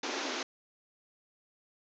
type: band-pass noise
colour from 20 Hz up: pink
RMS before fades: -36 dBFS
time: 0.03-0.43 s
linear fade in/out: 5 ms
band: 240 to 6700 Hz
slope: 96 dB/octave
effects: none